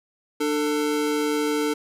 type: tone pair together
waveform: square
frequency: 297.9 / 446.3 Hz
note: D4 / A4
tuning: +25 / +25 cents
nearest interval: perfect fifth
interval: 700 cents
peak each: -25 dBFS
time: 0.4-1.74 s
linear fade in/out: 10 ms
effects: resampled to 32000 Hz